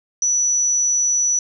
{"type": "tone", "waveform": "sine", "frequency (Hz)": 5920, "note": "F#8", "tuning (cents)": 0, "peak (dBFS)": -15, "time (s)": [0.22, 1.39], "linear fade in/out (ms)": 2, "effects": []}